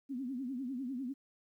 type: tone with vibrato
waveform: sine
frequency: 257.8 Hz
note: C4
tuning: 26 cents flat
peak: -36 dBFS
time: 0.09-1.14 s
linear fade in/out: 20 ms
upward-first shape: triangle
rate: 10 Hz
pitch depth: 170 cents each way
effects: 12-bit